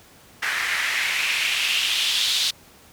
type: noise with band-pass filter sweep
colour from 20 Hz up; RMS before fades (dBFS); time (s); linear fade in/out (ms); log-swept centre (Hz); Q
white; -23; 0.42-2.51; 10; 1700 to 3900; 3
effects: pink hiss -50 dBFS RMS until 2.92 s + high-pass 60 Hz 12 dB/octave